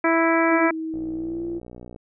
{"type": "harmonic tone", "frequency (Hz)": 329.6, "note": "E4", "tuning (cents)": 0, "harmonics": [1, 2, 3, 4, 5, 6, 7], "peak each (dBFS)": [-20, -23, -25, -26, -27, -28, -28], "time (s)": [0.04, 0.71], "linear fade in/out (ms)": 5}
{"type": "tone with pitch glide", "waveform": "sine", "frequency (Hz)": [320, 338.8], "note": ["D#4", "E4"], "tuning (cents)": [49, 48], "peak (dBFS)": -26, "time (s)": [0.5, 1.6], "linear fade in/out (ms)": 20, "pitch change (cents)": 99, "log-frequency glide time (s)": [1.13, 1.46]}
{"type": "click train", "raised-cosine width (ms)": 2, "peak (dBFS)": -27, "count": 63, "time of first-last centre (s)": [0.94, 1.961], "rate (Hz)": 60.7}
{"effects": []}